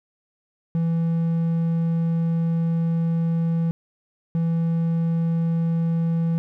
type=tone pair in turn; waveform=triangle; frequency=165.9 / 165.9 Hz; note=E3 / E3; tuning=+11 / +11 cents; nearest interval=unison; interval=0 cents; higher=neither; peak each=-17 dBFS; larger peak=neither; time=0.75-3.71 / 4.35-6.38 s; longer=first; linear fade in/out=0 ms; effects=none